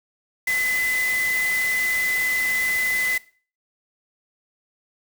sine tone in noise, 2018 Hz, B6, 37 cents sharp, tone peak -20 dBFS, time 0.47-3.18 s, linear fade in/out 5 ms, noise white, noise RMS -31 dBFS, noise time 0.47-3.18 s, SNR +8 dB, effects noise-tail reverb RT60 0.4 s tail -19 dB re dry

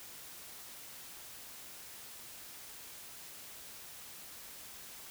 silence, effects white hiss -50 dBFS RMS until 5.1 s

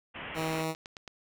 white low-pass noise, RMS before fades -41 dBFS, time 0.14-0.63 s, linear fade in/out 20 ms, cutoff 3100 Hz, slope 96 dB/octave
10% pulse tone, 160 Hz, D#3, 49 cents sharp, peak -22 dBFS, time 0.34-0.75 s, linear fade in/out 50 ms
click train, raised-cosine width 0.2 ms, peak -25 dBFS, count 6, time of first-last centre 0.53-1.078 s, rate 9.13 Hz
effects none

